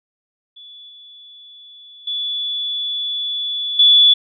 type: tone with level steps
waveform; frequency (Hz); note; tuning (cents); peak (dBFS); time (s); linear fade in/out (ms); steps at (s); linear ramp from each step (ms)
sine; 3440; A7; -40; -37 / -39 / -20 / -7; 0.56-4.14; 10; 0.89 / 2.07 / 3.79; 5
effects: none